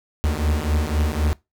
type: beating tone pair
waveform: 45% pulse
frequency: 73.42 / 77.32 Hz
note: D2 / D#2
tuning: 0 / -10 cents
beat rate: 3.9 Hz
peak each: -22 dBFS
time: 0.24-1.33 s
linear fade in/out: 0 ms
effects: noise-tail reverb RT60 0.2 s tail -21 dB re dry